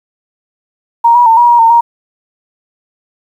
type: tone with pitch steps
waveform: sine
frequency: 934 / 966 / 904 / 958 / 951 / 911 / 939 Hz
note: A#5 / B5 / A5 / A#5 / A#5 / A#5 / A#5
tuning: +3 / -39 / +47 / +47 / +34 / -40 / +12 cents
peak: -3 dBFS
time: 1.04-1.81 s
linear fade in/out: 10 ms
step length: 110 ms
effects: 7-bit